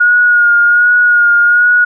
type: tone with vibrato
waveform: sine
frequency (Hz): 1437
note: F6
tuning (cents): +49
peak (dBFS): -5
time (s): 0-1.85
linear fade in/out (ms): 10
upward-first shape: sine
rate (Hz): 1.3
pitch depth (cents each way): 26
effects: none